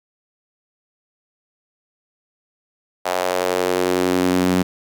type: tone with high-pass filter sweep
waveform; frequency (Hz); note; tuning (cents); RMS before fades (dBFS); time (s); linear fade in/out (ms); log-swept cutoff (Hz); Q
sawtooth; 91; F#2; -28; -19; 3.05-4.63; 10; 670 to 210; 2.4
effects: none